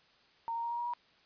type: tone with pitch steps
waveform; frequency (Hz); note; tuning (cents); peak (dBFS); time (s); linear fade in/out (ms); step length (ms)
sine; 921 / 929 / 937.1 / 945.3 / 953.5 / 961.8; A#5 / A#5 / A#5 / A#5 / A#5 / B5; -21 / -6 / +9 / +24 / +39 / -46; -33; 0.48-0.936; 0; 76
effects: white hiss -65 dBFS RMS until 1.25 s + resampled to 11025 Hz